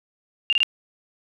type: tone bursts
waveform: sine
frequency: 2800 Hz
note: F7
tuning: 4 cents sharp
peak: -16 dBFS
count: 3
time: 0.5-0.631 s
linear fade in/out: 0 ms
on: 27 ms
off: 25 ms
effects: none